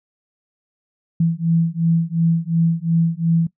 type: beating tone pair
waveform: sine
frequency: 164.6 / 167.4 Hz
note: E3 / E3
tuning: -2 / +27 cents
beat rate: 2.8 Hz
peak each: -18 dBFS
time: 1.2-3.47 s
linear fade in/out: 5 ms
effects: noise-tail reverb RT60 0.1 s tail -20 dB re dry